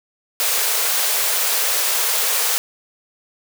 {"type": "high-pass noise", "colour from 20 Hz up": "white", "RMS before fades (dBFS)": -19, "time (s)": [0.4, 2.58], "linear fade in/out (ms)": 0, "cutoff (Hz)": 410, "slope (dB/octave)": 96, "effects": []}